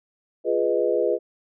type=chord; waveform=sine; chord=F half-diminished seventh; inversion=none; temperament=equal; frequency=349.2 / 415.3 / 493.9 / 622.3 Hz; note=F4 / Ab4 / Cb5 / Eb5; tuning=0 / 0 / 0 / 0 cents; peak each=-26 / -24 / -23 / -26 dBFS; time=0.44-1.19 s; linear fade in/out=50 ms; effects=none